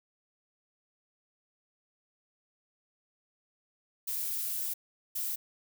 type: noise bursts at uneven times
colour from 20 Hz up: violet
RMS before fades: -34 dBFS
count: 2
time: 4.07-4.74 / 5.15-5.36 s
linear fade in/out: 10 ms
effects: none